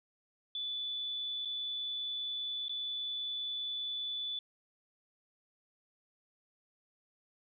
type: tone with dropouts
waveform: sine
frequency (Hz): 3475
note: A7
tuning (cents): -22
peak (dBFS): -35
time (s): 0.55-4.39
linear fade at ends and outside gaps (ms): 2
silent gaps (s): 1.45-1.455 / 2.683-2.694
effects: none